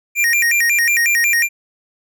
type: tone with vibrato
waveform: square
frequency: 2107 Hz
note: C7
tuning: 12 cents sharp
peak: -13 dBFS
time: 0.15-1.49 s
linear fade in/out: 50 ms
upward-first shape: square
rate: 5.5 Hz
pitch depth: 210 cents each way
effects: none